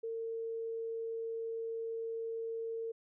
sine tone, 454.4 Hz, A#4, 44 cents flat, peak -36 dBFS, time 0.03-2.92 s, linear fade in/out 10 ms, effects none

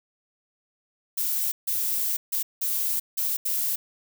violet noise bursts at uneven times, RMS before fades -26 dBFS, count 6, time 1.17-1.52 / 1.67-2.17 / 2.32-2.43 / 2.61-3 / 3.17-3.37 / 3.45-3.76 s, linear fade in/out 10 ms, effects none

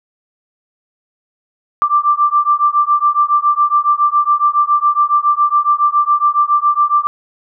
sine beating tone pair, 1174.7 / 1181.9 Hz, D6 / D6, 0 / +11 cents, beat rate 7.2 Hz, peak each -13 dBFS, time 1.82-7.07 s, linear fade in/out 0 ms, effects none

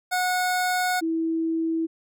25% pulse / sine tone pair in turn, 730 / 326 Hz, F#5 / E4, -24 / -19 cents, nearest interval octave + major second, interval 1395 cents, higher first, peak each -18 / -22 dBFS, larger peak first, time 0.11-1.01 / 1.01-1.87 s, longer first, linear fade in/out 20 ms, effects none

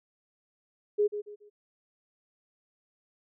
sine tone with echo, 415.3 Hz, G#4, in tune, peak -21 dBFS, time 0.98-1.08 s, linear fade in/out 20 ms, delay 140 ms, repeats 3, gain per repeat -10 dB, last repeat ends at 1.5 s, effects none

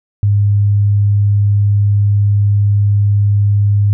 sine tone, 102.1 Hz, G#2, 29 cents flat, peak -8 dBFS, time 0.23-3.93 s, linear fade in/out 0 ms, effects none

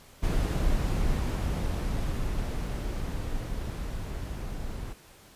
brown noise with level ramp, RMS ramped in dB -25 to -36 dBFS, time 0.22-4.94 s, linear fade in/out 20 ms, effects pink hiss -54 dBFS RMS until 5.35 s + resampled to 32000 Hz

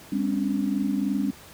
sine tone cluster, 201.8 / 261 / 284.1 Hz, G#3 / C4 / C#4, -49 / -4 / +43 cents, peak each -26 / -28 / -27 dBFS, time 0.12-1.31 s, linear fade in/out 5 ms, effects pink hiss -47 dBFS RMS until 1.53 s + high-pass 60 Hz 12 dB/octave

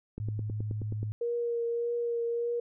click train, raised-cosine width 3 ms, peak -25 dBFS, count 9, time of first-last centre 0.18-1.03 s, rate 9.41 Hz
sine tone, 106.4 Hz, G#2, 42 cents sharp, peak -31 dBFS, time 0.2-1.12 s, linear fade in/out 0 ms
sine tone with vibrato, 471.1 Hz, A#4, 18 cents sharp, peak -28 dBFS, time 1.21-2.6 s, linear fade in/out 5 ms, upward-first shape triangle, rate 1.7 Hz, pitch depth 18 cents each way
effects none

